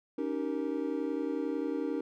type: chord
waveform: triangle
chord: Eb dominant seventh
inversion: third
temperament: just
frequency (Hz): 280 / 311.1 / 388.9 / 466.7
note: Db4 / Eb4 / G4 / Bb4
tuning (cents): +18 / 0 / -14 / +2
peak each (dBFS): -33 / -33 / -37 / -35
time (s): 0.18-2.01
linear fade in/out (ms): 5
effects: none